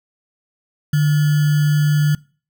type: tone with sample-and-hold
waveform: sine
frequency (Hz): 149.1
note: D3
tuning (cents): +27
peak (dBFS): -12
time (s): 0.93-2.15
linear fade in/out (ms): 5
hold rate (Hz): 1575
effects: noise-tail reverb RT60 0.4 s tail -23 dB re dry